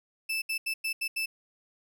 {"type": "tone bursts at uneven times", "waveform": "35% pulse", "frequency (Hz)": 2637, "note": "E7", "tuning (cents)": 0, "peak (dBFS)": -27, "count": 6, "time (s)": [[0.29, 0.42], [0.49, 0.58], [0.66, 0.74], [0.84, 0.93], [1.01, 1.08], [1.16, 1.26]], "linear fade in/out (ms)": 10, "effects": []}